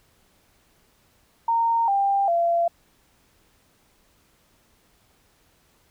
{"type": "tone with pitch steps", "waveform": "sine", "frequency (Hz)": [922, 793.4, 682.8], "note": ["A#5", "G5", "F5"], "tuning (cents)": [-19, 21, -39], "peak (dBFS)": -18, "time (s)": [1.48, 2.68], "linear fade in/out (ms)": 5, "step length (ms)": 400, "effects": ["pink hiss -62 dBFS RMS until 5.9 s"]}